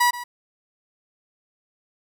30% pulse tone with echo, 971 Hz, B5, 30 cents flat, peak -13 dBFS, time 0-0.11 s, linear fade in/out 10 ms, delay 130 ms, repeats 1, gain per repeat -15 dB, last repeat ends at 0.24 s, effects 9-bit

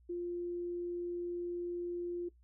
sine tone, 349.4 Hz, F4, 1 cent sharp, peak -35 dBFS, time 0.09-2.29 s, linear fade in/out 10 ms, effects noise-tail reverb RT60 0.1 s tail -17 dB re dry + added 60 Hz sine -61 dBFS peak until 2.43 s

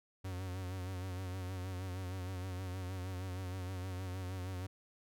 45% pulse tone with vibrato, 92.5 Hz, F#2, in tune, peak -39 dBFS, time 0.24-4.67 s, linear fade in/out 10 ms, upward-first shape sine, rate 6.4 Hz, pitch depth 53 cents each way, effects none

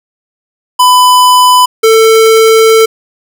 square tone pair in turn, 1000 / 445.4 Hz, B5 / A4, +21 / +21 cents, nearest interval octave + major second, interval 1400 cents, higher first, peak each -3 dBFS, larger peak neither, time 0.79-1.66 / 1.83-2.86 s, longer second, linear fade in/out 10 ms, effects none

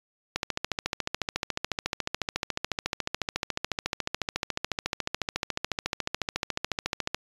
click train, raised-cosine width 0.2 ms, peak -10 dBFS, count 96, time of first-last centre 0.36-7.146 s, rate 14 Hz, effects resampled to 24000 Hz

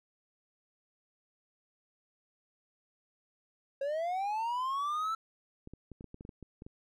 triangle linear sweep, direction up, 540 to 1336 Hz, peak -29 dBFS, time 3.81-5.15 s, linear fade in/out 5 ms
clicks, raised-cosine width 3 ms, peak -33 dBFS, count 12, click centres 5.674 / 5.736 / 5.917 / 6.009 / 6.043 / 6.144 / 6.209 / 6.251 / 6.292 / 6.427 / 6.621 / 6.665 s
effects none

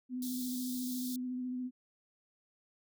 sine tone with vibrato, 251.7 Hz, B3, 33 cents sharp, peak -35 dBFS, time 0.09-1.71 s, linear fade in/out 50 ms, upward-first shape sine, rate 14 Hz, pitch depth 20 cents each way
white high-pass noise, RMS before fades -44 dBFS, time 0.22-1.16 s, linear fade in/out 2 ms, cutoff 3400 Hz, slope 96 dB/octave
effects none

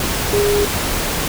sine tone in noise, 410 Hz, G#4, 22 cents flat, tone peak -14 dBFS, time 0.33-0.65 s, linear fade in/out 2 ms, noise pink, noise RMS -20 dBFS, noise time 0-1.28 s, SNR +3 dB, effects none

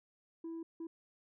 sine tone bursts at uneven times, 329.6 Hz, E4, in tune, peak -38 dBFS, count 2, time 0.44-0.63 / 0.8-0.87 s, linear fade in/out 5 ms, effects tanh soft clip ceiling -39 dBFS

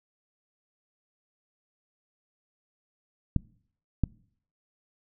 clicks, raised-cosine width 5 ms, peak -11 dBFS, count 2, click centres 3.363 / 4.037 s, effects noise-tail reverb RT60 0.6 s tail -24 dB re dry

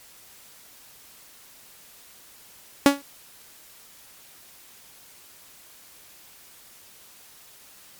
sawtooth tone with exponential decay, 281.3 Hz, C#4, 26 cents sharp, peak -5 dBFS, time 2.86-3.02 s, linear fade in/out 1 ms, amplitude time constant 34 ms, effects white hiss -50 dBFS RMS until 7.99 s + MP3 96 kbps

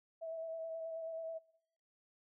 sine tone with vibrato, 652 Hz, E5, 19 cents flat, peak -40 dBFS, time 0.21-1.39 s, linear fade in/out 20 ms, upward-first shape square, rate 9.3 Hz, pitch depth 16 cents each way, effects noise-tail reverb RT60 0.8 s tail -22 dB re dry

